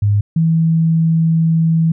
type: tone pair in turn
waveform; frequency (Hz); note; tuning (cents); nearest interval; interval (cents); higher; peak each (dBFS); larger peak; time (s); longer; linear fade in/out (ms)
sine; 102.7 / 163.03; G#2 / E3; -19 / -19; minor sixth; 800; second; -10; neither; 0.02-0.21 / 0.36-1.92; second; 5
effects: none